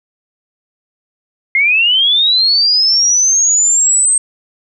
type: linear sweep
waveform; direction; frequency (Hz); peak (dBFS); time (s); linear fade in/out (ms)
sine; up; 2093 to 8372; -8; 1.55-4.18; 2
effects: none